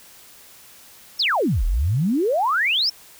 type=exponential two-way sweep; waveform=sine; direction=down then up; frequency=5588 to 36.71 to 5588 Hz; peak=-17 dBFS; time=1.19-2.9 s; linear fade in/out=10 ms; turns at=1.65 s; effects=white hiss -47 dBFS RMS until 3.19 s